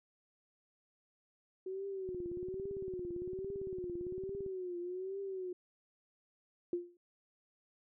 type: tone with vibrato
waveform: sine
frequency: 371.3 Hz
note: F#4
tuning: 6 cents sharp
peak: -38 dBFS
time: 1.66-5.53 s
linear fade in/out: 5 ms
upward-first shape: triangle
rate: 1.2 Hz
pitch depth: 120 cents each way
type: click train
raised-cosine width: 3 ms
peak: -36 dBFS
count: 43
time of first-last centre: 2.09-4.463 s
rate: 17.7 Hz
type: tone with exponential decay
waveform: sine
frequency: 350.3 Hz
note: F4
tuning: 5 cents sharp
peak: -29 dBFS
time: 6.73-6.97 s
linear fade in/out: 2 ms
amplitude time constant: 52 ms
effects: none